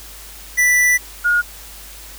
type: tone pair in turn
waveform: square / sine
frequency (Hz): 1975.5 / 1434.8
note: B6 / F6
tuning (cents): 0 / +46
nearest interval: tritone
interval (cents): 554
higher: first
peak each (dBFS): -12 / -12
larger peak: neither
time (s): 0.57-0.98 / 1.24-1.42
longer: first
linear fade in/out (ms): 20
effects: added 50 Hz sine -40 dBFS peak until 2.18 s + white hiss -38 dBFS RMS until 2.18 s